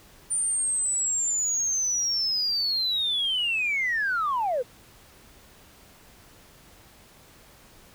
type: linear sweep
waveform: sine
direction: down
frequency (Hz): 9190 to 460.1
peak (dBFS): -22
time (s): 0.3-4.63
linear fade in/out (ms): 20
effects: tanh soft clip ceiling -19 dBFS + pink hiss -53 dBFS RMS until 7.94 s